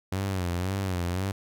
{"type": "tone with vibrato", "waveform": "sawtooth", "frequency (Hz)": 92.4, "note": "F#2", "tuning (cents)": -2, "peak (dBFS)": -23, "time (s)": [0.12, 1.32], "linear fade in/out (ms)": 5, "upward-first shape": "sine", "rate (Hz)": 1.9, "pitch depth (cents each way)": 110, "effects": []}